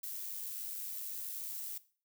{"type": "noise with amplitude modulation", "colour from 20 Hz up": "violet", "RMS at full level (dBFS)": -40, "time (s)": [0.03, 1.78], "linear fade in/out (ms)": 5, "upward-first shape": "sine", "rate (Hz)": 98.8, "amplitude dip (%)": 40, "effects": ["noise-tail reverb RT60 0.4 s tail -17 dB re dry"]}